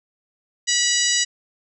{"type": "harmonic tone", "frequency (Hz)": 973, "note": "B5", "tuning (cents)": -26, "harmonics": [2, 3, 4, 5, 6, 7, 8], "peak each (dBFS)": [-25, -25, -25, -25, -25, -25, -25], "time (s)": [0.67, 1.25], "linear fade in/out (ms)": 20, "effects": []}